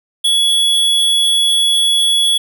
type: tone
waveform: square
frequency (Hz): 3376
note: G#7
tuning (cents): +28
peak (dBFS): -11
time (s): 0.24-2.38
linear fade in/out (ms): 10
effects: none